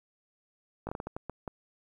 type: slowing click train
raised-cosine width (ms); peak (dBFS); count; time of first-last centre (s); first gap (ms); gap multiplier
1; -22; 9; 0.87-1.478; 19; 1.38
effects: 10-bit